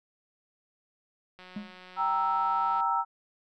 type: click train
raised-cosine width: 0.3 ms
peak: -33 dBFS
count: 260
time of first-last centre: 1.39-2.805 s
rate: 183 Hz
type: tone with exponential decay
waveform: triangle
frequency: 207.2 Hz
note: G#3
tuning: 4 cents flat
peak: -29 dBFS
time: 1.56-1.8 s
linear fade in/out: 5 ms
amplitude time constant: 52 ms
type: chord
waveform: sine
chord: E diminished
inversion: first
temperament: equal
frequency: 784 / 932.3 / 1318.5 Hz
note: G5 / Bb5 / E6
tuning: 0 / 0 / 0 cents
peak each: -31 / -28 / -28 dBFS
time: 1.96-3.05 s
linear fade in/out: 50 ms
effects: none